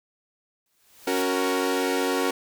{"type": "noise with exponential growth", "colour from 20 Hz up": "white", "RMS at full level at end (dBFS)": -35, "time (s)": [0.66, 1.22], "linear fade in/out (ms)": 1, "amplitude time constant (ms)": 120}
{"type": "chord", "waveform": "sawtooth", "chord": "F# major", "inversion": "second", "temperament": "equal", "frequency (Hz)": [277.2, 370, 466.2], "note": ["C#4", "F#4", "A#4"], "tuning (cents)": [0, 0, 0], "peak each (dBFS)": -23, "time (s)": [1.07, 2.31], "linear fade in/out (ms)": 5}
{"effects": []}